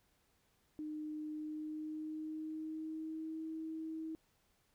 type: tone with pitch glide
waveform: sine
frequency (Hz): 305.6 to 319.3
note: D#4 to D#4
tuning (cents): -31 to +45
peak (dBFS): -40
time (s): 0.79-4.15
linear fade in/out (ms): 0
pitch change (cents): +76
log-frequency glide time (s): 1.32-3.44
effects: pink hiss -75 dBFS RMS until 4.74 s